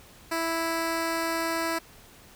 10% pulse tone, 329.6 Hz, E4, in tune, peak -18 dBFS, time 0.31-1.79 s, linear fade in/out 10 ms, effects pink hiss -52 dBFS RMS until 2.35 s

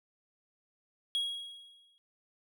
triangle tone with exponential decay, 3306 Hz, G#7, 9 cents flat, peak -26 dBFS, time 1.15-1.98 s, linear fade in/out 0 ms, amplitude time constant 180 ms, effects none

